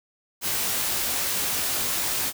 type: noise with comb filter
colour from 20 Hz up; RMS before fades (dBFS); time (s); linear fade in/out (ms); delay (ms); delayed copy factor
white; -26; 0.41-2.33; 50; 19; -0.6
effects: none